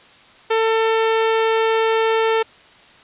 sawtooth tone, 447.2 Hz, A4, 28 cents sharp, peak -11 dBFS, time 0.5-2.43 s, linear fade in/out 10 ms, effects white hiss -47 dBFS RMS until 3.03 s + resampled to 8000 Hz

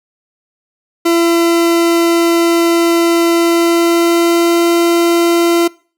40% pulse tone with pitch glide, 337.9 to 340.8 Hz, E4 to F4, +43 to -42 cents, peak -8 dBFS, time 1.05-5.68 s, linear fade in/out 10 ms, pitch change +15 cents, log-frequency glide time 3.36-4.69 s, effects noise-tail reverb RT60 0.4 s tail -23 dB re dry

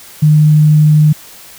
sine tone, 152.1 Hz, D#3, 39 cents flat, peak -4 dBFS, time 0.22-1.13 s, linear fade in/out 10 ms, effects white hiss -36 dBFS RMS until 1.58 s

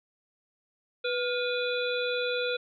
harmonic tone with a mistuned harmonic, 493.9 Hz, B4, in tune, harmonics 1 / 3 / 5 / 7 / 8, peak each -29 / -34 / -36 / -37 / -38 dBFS, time 1.04-2.57 s, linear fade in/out 10 ms, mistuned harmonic 3, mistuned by -75 cents, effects none

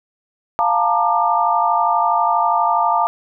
sine chord, Bb major seventh, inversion second, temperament equal with one note detuned, 698.5 / 880 / 932.3 / 1195.2 Hz, F5 / A5 / Bb5 / D6, 0 / 0 / 0 / +30 cents, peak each -19 dBFS, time 0.59-3.07 s, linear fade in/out 0 ms, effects none

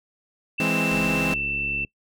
sine tone, 2671 Hz, E7, 22 cents sharp, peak -24 dBFS, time 0.58-1.85 s, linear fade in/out 10 ms
sawtooth chord, E augmented, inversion none, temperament equal, 164.81 / 207.7 / 261.6 Hz, E3 / G#3 / B#3, 0 / 0 / 0 cents, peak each -23 dBFS, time 0.6-1.34 s, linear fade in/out 2 ms
click train, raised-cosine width 3 ms, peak -25 dBFS, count 66, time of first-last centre 0.92-1.849 s, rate 70 Hz
effects noise-tail reverb RT60 0.1 s tail -23 dB re dry

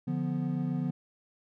triangle chord, B diminished, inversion first, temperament equal, 146.83 / 174.61 / 246.9 Hz, D3 / F3 / B3, 0 / 0 / 0 cents, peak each -31 dBFS, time 0.07-0.91 s, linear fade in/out 10 ms, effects none

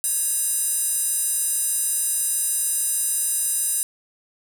square tone with high-pass filter, 554.4 Hz, C#5, in tune, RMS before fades -23 dBFS, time 0.04-3.83 s, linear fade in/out 0 ms, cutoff 9300 Hz, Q 3.6, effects 7-bit

